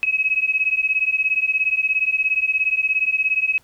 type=beating tone pair; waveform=sine; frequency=2547 / 2564 Hz; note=D#7 / E7; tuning=+40 / -49 cents; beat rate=17 Hz; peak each=-20 dBFS; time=0.03-3.58 s; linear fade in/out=0 ms; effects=pink hiss -56 dBFS RMS until 3.63 s